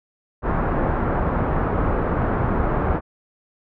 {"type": "low-pass noise", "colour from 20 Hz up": "pink", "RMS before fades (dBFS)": -21, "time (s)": [0.42, 3.01], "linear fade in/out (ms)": 50, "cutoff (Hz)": 1400, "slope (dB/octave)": 24, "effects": []}